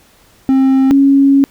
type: tone pair in turn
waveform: triangle / sine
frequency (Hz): 266.1 / 275.9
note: C4 / C#4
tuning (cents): +29 / -8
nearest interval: minor second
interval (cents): 63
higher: second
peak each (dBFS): -5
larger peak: neither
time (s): 0.49-0.91 / 0.91-1.44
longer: second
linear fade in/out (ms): 0
effects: pink hiss -48 dBFS RMS until 1.5 s